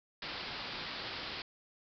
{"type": "low-pass noise", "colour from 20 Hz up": "white", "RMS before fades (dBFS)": -42, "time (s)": [0.22, 1.42], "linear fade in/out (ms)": 2, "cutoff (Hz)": 5000, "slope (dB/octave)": 96, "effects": []}